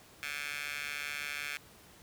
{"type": "tone with high-pass filter", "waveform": "15% pulse", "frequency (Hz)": 145.6, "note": "D3", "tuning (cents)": -15, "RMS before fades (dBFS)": -39, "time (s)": [0.23, 1.57], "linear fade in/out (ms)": 0, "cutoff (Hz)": 2000, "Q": 3.4, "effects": ["pink hiss -57 dBFS RMS until 2.02 s", "high-pass 60 Hz 12 dB/octave"]}